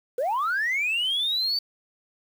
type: linear sweep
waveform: sine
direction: up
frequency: 466.2 to 4602 Hz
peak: -21 dBFS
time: 0.18-1.59 s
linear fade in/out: 5 ms
effects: tanh soft clip ceiling -20 dBFS + 8-bit